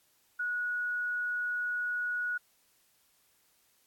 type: tone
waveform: sine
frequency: 1460 Hz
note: F#6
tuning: 24 cents flat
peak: -30 dBFS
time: 0.39-2.38 s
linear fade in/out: 10 ms
effects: white hiss -69 dBFS RMS until 3.86 s + AAC 64 kbps